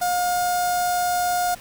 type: tone with notch filter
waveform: sawtooth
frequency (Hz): 714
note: F5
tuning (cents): +38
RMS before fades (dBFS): -22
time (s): 0.01-1.55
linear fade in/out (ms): 10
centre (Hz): 2500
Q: 0.54
effects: pink hiss -44 dBFS RMS until 1.6 s